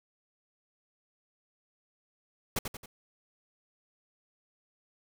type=noise with echo; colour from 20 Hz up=pink; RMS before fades=-30 dBFS; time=2.56-2.59 s; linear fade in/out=5 ms; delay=90 ms; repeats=3; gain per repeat=-6 dB; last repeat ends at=2.86 s; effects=none